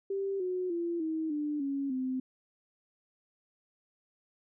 sine tone with pitch steps, 392 / 365.7 / 341.3 / 318.4 / 297.1 / 277.2 / 258.6 Hz, G4 / F#4 / F4 / D#4 / D4 / C#4 / C4, 0 / -20 / -40 / +40 / +20 / 0 / -20 cents, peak -30 dBFS, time 0.1-2.2 s, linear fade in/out 5 ms, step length 300 ms, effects none

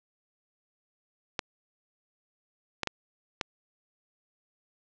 clicks, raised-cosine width 0.2 ms, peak -11 dBFS, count 4, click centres 1.392 / 2.833 / 2.873 / 3.412 s, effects low-pass 6000 Hz 12 dB/octave

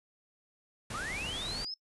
pink low-pass noise, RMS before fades -41 dBFS, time 0.9-1.65 s, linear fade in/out 5 ms, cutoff 11000 Hz, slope 96 dB/octave
sine linear sweep, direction up, 1149 to 5274 Hz, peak -36 dBFS, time 0.94-1.74 s, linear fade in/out 2 ms
effects noise-tail reverb RT60 0.1 s tail -22 dB re dry

